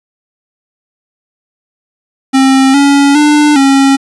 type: tone with pitch steps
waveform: square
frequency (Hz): 266.7 / 281.3 / 297.4 / 272.7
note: C4 / C#4 / D4 / C#4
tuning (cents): +33 / +26 / +22 / -28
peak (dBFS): -5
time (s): 2.33-3.97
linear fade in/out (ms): 20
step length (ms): 410
effects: resampled to 24000 Hz